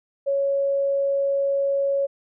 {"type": "tone", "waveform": "sine", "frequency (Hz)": 555, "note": "C#5", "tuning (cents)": 2, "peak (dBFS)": -19, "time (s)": [0.26, 2.07], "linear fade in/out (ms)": 20, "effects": []}